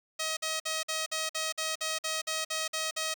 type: tone bursts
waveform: 5% pulse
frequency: 634 Hz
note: D#5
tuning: 32 cents sharp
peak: -19 dBFS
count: 13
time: 0.19-3.142 s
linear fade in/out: 10 ms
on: 180 ms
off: 51 ms
effects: none